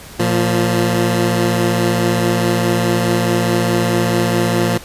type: tone pair together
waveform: 15% pulse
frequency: 115 / 174.87 Hz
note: A#2 / F3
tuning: -23 / +3 cents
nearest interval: perfect fifth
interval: 726 cents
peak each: -10 dBFS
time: 0.19-4.78 s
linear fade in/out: 10 ms
effects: pink hiss -36 dBFS RMS until 4.84 s + resampled to 32000 Hz

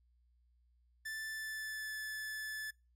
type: tone with pitch glide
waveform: 45% pulse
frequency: 1760 to 1737.8 Hz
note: A6 to A6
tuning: 0 to -22 cents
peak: -40 dBFS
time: 1.05-2.71 s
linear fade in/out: 10 ms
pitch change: -22 cents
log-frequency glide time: 1.3-1.95 s
effects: noise-tail reverb RT60 0.3 s tail -25 dB re dry + added 60 Hz sine -68 dBFS peak until 2.95 s

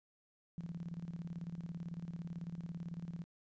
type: tone with tremolo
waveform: sine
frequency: 169.5 Hz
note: E3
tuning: 49 cents sharp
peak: -39 dBFS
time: 0.58-3.24 s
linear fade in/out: 0 ms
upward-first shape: square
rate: 18 Hz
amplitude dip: 70%
effects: resampled to 16000 Hz + 13-bit

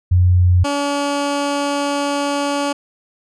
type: tone pair in turn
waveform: sine / 15% pulse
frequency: 89.8 / 285.1 Hz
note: F2 / C#4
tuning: +49 / +49 cents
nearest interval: octave + minor sixth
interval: 2000 cents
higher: second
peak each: -9 / -11 dBFS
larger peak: first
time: 0.11-0.64 / 0.64-2.73 s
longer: second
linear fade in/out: 10 ms
effects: resampled to 22050 Hz

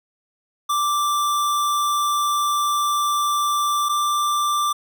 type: tone pair in turn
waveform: square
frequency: 1174.7 / 1179.8 Hz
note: D6 / D6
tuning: 0 / +8 cents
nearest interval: unison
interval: 8 cents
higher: second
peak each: -19 dBFS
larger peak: neither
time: 0.69-3.89 / 3.89-4.73 s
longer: first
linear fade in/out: 10 ms
effects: none

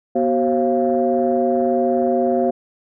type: tone cluster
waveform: sine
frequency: 243.6 / 377.3 / 535 / 690 Hz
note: B3 / F#4 / C5 / F5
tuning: -24 / +34 / +38 / -21 cents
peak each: -20 dBFS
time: 0.15-2.51 s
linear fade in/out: 10 ms
effects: tanh soft clip ceiling -6 dBFS

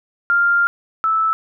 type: tone pair in turn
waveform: sine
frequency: 1396.9 / 1312.8 Hz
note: F6 / E6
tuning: 0 / -8 cents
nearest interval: minor second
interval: 108 cents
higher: first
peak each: -12 / -14 dBFS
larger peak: first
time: 0.3-0.67 / 1.04-1.33 s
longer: first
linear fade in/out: 0 ms
effects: none

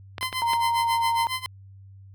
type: clicks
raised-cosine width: 0.3 ms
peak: -15 dBFS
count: 4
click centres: 0.182 / 0.229 / 0.328 / 0.534 s
type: tone with tremolo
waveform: 15% pulse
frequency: 1029 Hz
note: C6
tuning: 29 cents flat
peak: -18 dBFS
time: 0.21-1.46 s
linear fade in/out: 0 ms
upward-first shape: sine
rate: 7.3 Hz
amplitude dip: 90%
type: tone with pitch glide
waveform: sine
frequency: 932.3 to 926.4 Hz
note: A#5 to A#5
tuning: 0 to -11 cents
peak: -21 dBFS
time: 0.42-1.27 s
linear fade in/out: 0 ms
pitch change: -11 cents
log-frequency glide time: 0.79-0.88 s
effects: added 97 Hz sine -44 dBFS peak until 2.14 s

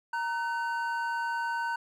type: tone pair together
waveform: triangle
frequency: 932.3 / 1513 Hz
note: A#5 / F#6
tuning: 0 / +38 cents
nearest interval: minor sixth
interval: 838 cents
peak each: -29 / -31 dBFS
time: 0.13-1.76 s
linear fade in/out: 5 ms
effects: none

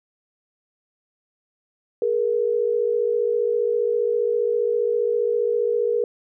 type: tone pair together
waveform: sine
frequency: 420 / 475 Hz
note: G#4 / A#4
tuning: +19 / +33 cents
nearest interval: major second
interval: 214 cents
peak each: -23 / -20 dBFS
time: 2.02-6.04 s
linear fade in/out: 2 ms
effects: none

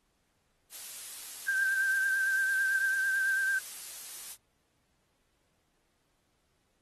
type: noise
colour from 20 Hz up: blue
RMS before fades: -41 dBFS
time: 0.7-4.37 s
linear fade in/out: 50 ms
type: tone with vibrato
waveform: sine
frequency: 1568 Hz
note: G6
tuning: in tune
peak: -26 dBFS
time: 1.48-3.59 s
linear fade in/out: 5 ms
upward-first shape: triangle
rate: 9 Hz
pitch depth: 38 cents each way
effects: pink hiss -75 dBFS RMS until 6.81 s + AAC 32 kbps

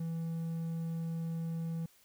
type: tone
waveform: triangle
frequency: 164.8 Hz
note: E3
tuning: in tune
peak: -32 dBFS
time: 0-1.86 s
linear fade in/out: 5 ms
effects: white hiss -65 dBFS RMS until 2.04 s

